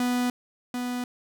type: tone with echo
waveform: 45% pulse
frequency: 246.8 Hz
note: B3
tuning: 1 cent flat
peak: -23 dBFS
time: 0-0.3 s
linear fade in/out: 2 ms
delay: 740 ms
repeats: 1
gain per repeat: -5 dB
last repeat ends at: 1.04 s
effects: none